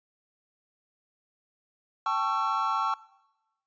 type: chord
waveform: triangle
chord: A dominant seventh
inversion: third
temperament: equal with one note detuned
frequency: 784 / 880 / 1108.7 / 1341.6 Hz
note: G5 / A5 / C#6 / E6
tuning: 0 / 0 / 0 / +30 cents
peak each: -33 / -29 / -27 / -28 dBFS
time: 2.06-2.94 s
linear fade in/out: 2 ms
effects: noise-tail reverb RT60 1.0 s tail -21 dB re dry + resampled to 16000 Hz